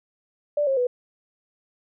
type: tone with pitch steps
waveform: sine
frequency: 587.3 / 538.6 / 493.9 Hz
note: D5 / C#5 / B4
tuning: 0 / -50 / 0 cents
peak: -19 dBFS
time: 0.57-0.87 s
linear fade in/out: 5 ms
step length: 100 ms
effects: none